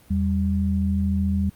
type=tone pair together; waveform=sine; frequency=82.41 / 196 Hz; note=E2 / G3; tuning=0 / 0 cents; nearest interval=octave + minor third; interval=1500 cents; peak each=-22 dBFS; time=0.1-1.5 s; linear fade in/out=10 ms; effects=pink hiss -54 dBFS RMS until 1.55 s + Opus 32 kbps